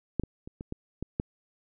clicks, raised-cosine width 3 ms, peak -13 / -21 / -28 / -25 / -21 / -20 / -14 dBFS, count 7, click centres 0.197 / 0.236 / 0.475 / 0.609 / 0.724 / 1.026 / 1.199 s, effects none

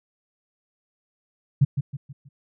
sine tone with echo, 138.59 Hz, C#3, in tune, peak -12 dBFS, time 1.61-1.65 s, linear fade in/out 10 ms, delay 160 ms, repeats 4, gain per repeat -8 dB, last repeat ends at 2.29 s, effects none

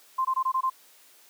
sine tone bursts, 1046.5 Hz, C6, in tune, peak -22 dBFS, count 6, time 0.18-0.7 s, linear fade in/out 10 ms, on 70 ms, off 20 ms, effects white hiss -56 dBFS RMS until 1.29 s + high-pass 300 Hz 12 dB/octave

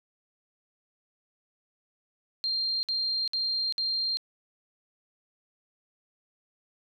sine tone bursts, 4187 Hz, C8, in tune, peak -26 dBFS, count 4, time 2.44-4.171 s, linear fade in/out 0 ms, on 390 ms, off 57 ms, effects none

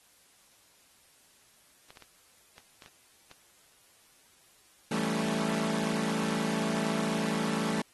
clicks, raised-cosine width 0.2 ms, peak -31 dBFS, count 10, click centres 1.905 / 1.972 / 2.023 / 2.581 / 2.822 / 2.861 / 3.314 / 5.357 / 5.409 / 5.44 s
sawtooth chord, A dominant seventh, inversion second, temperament equal, 164.81 / 196 / 220 / 277.2 Hz, E3 / G3 / A3 / C#4, 0 / 0 / 0 / 0 cents, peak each -31 / -31 / -27 / -33 dBFS, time 4.91-7.82 s, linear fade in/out 5 ms
effects white hiss -62 dBFS RMS until 7.93 s + AAC 32 kbps

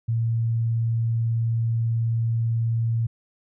sine tone, 114.8 Hz, A#2, 26 cents flat, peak -20 dBFS, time 0.08-3.07 s, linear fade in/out 10 ms, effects none

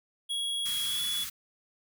square tone with pitch glide, 3322 to 3400 Hz, G#7 to G#7, 0 to +40 cents, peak -30 dBFS, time 0.29-1.25 s, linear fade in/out 20 ms, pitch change +40 cents, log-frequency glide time 0.81-1.04 s
white band-stop noise, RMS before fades -38 dBFS, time 0.65-1.3 s, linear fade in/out 10 ms, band 260 to 1100 Hz, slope 48 dB/octave
effects none

